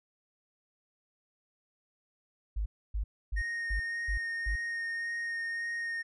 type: tone bursts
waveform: sine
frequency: 52 Hz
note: G#1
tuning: 3 cents sharp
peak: -29 dBFS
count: 6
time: 2.56-4.56 s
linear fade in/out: 10 ms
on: 100 ms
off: 280 ms
type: tone with vibrato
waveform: triangle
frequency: 1852 Hz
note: A#6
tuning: 12 cents flat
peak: -31 dBFS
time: 3.36-6.03 s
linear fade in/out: 20 ms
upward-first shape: sine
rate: 1.8 Hz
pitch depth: 10 cents each way
effects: resampled to 24000 Hz